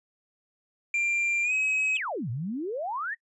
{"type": "tone with pitch glide", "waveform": "triangle", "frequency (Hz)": [2378, 2549], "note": ["D7", "D#7"], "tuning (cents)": [21, 41], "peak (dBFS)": -22, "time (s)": [0.94, 1.97], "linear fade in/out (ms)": 2, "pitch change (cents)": 120, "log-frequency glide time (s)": [1.43, 1.53]}
{"type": "exponential two-way sweep", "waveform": "sine", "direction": "down then up", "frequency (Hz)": [3729, 109.4, 1944], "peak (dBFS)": -29, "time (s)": [1.95, 3.15], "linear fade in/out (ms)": 20, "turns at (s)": 2.3}
{"effects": ["noise-tail reverb RT60 0.1 s tail -23 dB re dry", "resampled to 24000 Hz"]}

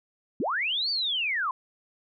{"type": "linear two-way sweep", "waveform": "sine", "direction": "up then down", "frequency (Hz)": [167.9, 4654, 980], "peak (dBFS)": -25, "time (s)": [0.4, 1.51], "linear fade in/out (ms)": 2, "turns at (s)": 0.9, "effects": []}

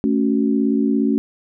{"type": "chord", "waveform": "sine", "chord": "F# minor", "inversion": "first", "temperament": "equal", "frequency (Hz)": [220, 277.2, 370], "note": ["A3", "C#4", "F#4"], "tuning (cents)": [0, 0, 0], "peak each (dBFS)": [-18, -18, -24], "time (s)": [0.04, 1.18], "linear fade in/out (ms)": 0, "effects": []}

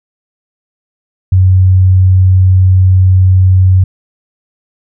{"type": "tone", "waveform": "sine", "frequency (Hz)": 93.2, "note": "F#2", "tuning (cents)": 13, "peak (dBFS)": -3, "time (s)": [1.32, 3.84], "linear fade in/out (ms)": 5, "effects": []}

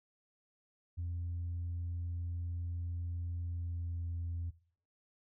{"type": "tone with pitch glide", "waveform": "sine", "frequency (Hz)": [86.3, 85.16], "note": ["F2", "F2"], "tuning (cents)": [-20, -43], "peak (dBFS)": -34, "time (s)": [0.97, 4.51], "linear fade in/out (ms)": 20, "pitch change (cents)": -23, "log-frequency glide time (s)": [3.43, 4.07], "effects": ["noise-tail reverb RT60 0.5 s tail -19 dB re dry", "tanh soft clip ceiling -33 dBFS"]}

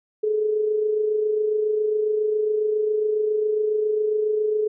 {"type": "tone with amplitude modulation", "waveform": "sine", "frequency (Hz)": 427.1, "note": "G#4", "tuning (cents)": 48, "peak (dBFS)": -17, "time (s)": [0.23, 4.68], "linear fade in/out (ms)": 10, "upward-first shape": "sine", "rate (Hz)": 27.3, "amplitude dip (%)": 45, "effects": []}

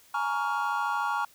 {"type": "chord", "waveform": "triangle", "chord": "Bb minor seventh", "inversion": "third", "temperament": "just", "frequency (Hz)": [839.1, 932.3, 1118.8, 1398.5], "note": ["Ab5", "Bb5", "Db6", "F6"], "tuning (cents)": [18, 0, 16, 2], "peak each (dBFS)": -30, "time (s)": [0.14, 1.25], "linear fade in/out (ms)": 5, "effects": ["white hiss -58 dBFS RMS until 1.34 s"]}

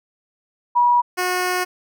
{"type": "tone pair in turn", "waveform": ["sine", "10% pulse"], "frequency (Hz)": [967, 363.2], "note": ["B5", "F#4"], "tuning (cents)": [-37, -32], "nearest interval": "octave + perfect fourth", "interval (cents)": 1695, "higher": "first", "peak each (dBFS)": [-12, -11], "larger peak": "second", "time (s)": [[0.75, 1.02], [1.17, 1.65]], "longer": "second", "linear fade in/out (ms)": 20, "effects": []}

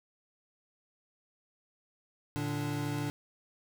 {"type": "tone cluster", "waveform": "square", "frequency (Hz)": [114.4, 148, 292], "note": ["A#2", "D3", "D4"], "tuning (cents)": [-32, 14, -10], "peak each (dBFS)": [-38, -37, -37], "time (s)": [2.36, 3.1], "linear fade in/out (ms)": 0, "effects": ["10-bit"]}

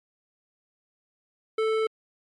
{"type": "tone with hard clipping", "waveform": "sine", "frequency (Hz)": 440.1, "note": "A4", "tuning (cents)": 0, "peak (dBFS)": -24, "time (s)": [1.58, 1.87], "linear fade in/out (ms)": 5, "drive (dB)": 13, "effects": ["MP3 48 kbps"]}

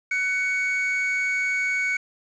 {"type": "tone pair together", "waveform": "triangle", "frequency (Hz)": [1500, 2232], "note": ["F#6", "C#7"], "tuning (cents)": [23, 11], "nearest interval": "perfect fifth", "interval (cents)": 688, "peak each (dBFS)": [-27, -21], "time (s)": [0.11, 1.97], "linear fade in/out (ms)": 5, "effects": ["resampled to 16000 Hz", "8-bit"]}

